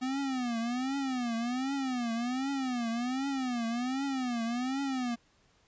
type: tone with vibrato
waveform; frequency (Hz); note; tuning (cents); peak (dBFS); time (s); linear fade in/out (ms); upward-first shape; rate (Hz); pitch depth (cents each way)
square; 251.8; B3; +34; -31; 0.01-5.16; 20; triangle; 1.3; 190
effects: pink hiss -67 dBFS RMS until 5.67 s + resampled to 16000 Hz